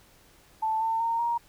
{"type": "tone with pitch steps", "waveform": "sine", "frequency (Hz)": [880, 899.5, 919.5, 939.9], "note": ["A5", "A5", "A#5", "A#5"], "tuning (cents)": [0, 38, -24, 14], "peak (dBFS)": -24, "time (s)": [0.62, 1.38], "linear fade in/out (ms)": 10, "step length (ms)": 190, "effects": ["pink hiss -58 dBFS RMS until 1.48 s"]}